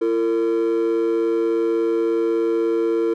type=tone pair together; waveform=triangle; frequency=338.9 / 455.4 Hz; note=E4 / A#4; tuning=+48 / -40 cents; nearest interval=perfect fourth; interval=512 cents; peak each=-17 dBFS; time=0.01-3.14 s; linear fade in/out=10 ms; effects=tanh soft clip ceiling -11 dBFS